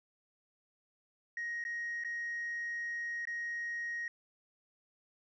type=tone with dropouts; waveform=sine; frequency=1879 Hz; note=A#6; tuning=13 cents sharp; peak=-34 dBFS; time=1.37-4.08 s; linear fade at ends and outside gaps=2 ms; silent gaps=1.64-1.65 / 2.038-2.047 / 3.253-3.272 s; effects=tanh soft clip ceiling -33 dBFS